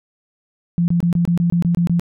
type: tone bursts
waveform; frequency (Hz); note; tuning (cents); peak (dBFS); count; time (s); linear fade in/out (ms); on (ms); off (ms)
sine; 171.8; F3; -28; -13; 10; 0.78-1.996; 0; 100; 24
effects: none